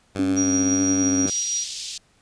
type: tone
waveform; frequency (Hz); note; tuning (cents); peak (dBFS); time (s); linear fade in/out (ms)
10% pulse; 96.9; G2; -20; -19; 0.15-1.3; 5
type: tone with vibrato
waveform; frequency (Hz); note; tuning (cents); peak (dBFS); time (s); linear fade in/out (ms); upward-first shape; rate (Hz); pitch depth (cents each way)
sine; 277.2; C#4; 0; -19; 0.19-1.26; 2; square; 1.8; 18
type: tone with tremolo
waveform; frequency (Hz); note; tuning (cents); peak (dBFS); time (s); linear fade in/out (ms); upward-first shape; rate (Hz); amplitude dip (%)
sine; 5740; F8; +47; -21; 0.36-1.65; 20; triangle; 6.1; 35
type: band-pass noise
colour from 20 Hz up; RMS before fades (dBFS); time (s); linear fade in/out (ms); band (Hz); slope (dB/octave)
white; -33; 1.27-1.98; 5; 3300 to 6500; 24
effects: pink hiss -60 dBFS RMS until 2.21 s + resampled to 22050 Hz